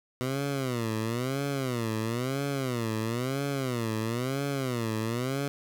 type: tone with vibrato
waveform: 15% pulse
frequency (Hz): 124.5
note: B2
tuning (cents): +14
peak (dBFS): -22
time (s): 0.21-5.48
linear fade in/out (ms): 0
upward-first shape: sine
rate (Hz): 1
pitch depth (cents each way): 220
effects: none